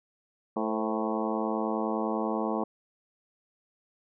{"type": "harmonic tone with a mistuned harmonic", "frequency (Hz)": 110, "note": "A2", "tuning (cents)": 0, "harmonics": [2, 3, 4, 5, 6, 7, 8, 9, 10], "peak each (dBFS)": [-32, -34, -35, -36, -37, -37, -38, -39, -39], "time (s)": [0.56, 2.64], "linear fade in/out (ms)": 5, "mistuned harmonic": 5, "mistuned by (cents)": -61, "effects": []}